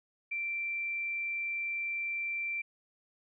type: tone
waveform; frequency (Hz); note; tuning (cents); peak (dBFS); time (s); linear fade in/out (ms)
sine; 2350; D7; +1; -32; 0.31-2.62; 10
effects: none